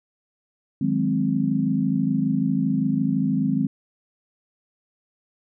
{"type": "chord", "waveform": "sine", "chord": "Ab dominant seventh", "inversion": "second", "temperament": "equal with one note detuned", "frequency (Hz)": [155.56, 182.34, 207.7, 261.6], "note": ["Eb3", "Gb3", "Ab3", "C4"], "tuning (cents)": [0, -25, 0, 0], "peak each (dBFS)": [-26, -27, -24, -23], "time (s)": [0.81, 3.67], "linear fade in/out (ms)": 5, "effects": []}